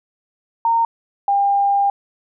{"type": "tone pair in turn", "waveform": "sine", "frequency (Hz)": [920, 800.4], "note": ["A#5", "G5"], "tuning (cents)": [-23, 36], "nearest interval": "major second", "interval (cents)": 241, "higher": "first", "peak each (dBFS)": -13, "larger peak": "neither", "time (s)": [[0.65, 0.85], [1.28, 1.9]], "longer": "second", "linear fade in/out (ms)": 2, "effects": []}